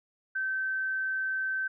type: tone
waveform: sine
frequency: 1544 Hz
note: G6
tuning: 27 cents flat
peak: -28 dBFS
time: 0.35-1.68 s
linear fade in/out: 10 ms
effects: none